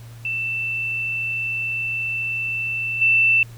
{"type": "tone with level steps", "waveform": "sine", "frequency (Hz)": 2667, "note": "E7", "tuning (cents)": 20, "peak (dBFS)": [-22, -13], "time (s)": [0.25, 3.43], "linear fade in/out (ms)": 2, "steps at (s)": 3.01, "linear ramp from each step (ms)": 10, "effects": ["added 116 Hz sine -37 dBFS peak until 3.57 s", "pink hiss -49 dBFS RMS until 3.57 s"]}